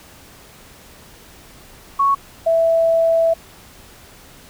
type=tone pair in turn; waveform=sine; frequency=1109 / 659.4 Hz; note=C#6 / E5; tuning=0 / 0 cents; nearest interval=major sixth; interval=900 cents; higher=first; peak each=-12 dBFS; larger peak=neither; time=1.99-2.15 / 2.46-3.34 s; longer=second; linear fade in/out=10 ms; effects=pink hiss -44 dBFS RMS until 4.49 s